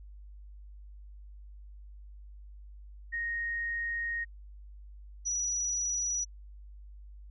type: tone pair in turn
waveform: sine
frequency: 1864.7 / 5862 Hz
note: A#6 / F#8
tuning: 0 / -17 cents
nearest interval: octave + minor sixth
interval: 1983 cents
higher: second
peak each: -31 / -29 dBFS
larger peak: second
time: 3.12-4.25 / 5.25-6.25 s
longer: first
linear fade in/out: 20 ms
effects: added 50 Hz sine -46 dBFS peak until 7.3 s